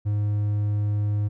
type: tone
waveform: triangle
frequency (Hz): 103.83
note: G#2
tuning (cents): 0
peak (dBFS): -19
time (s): 0.05-1.29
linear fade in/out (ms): 20
effects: none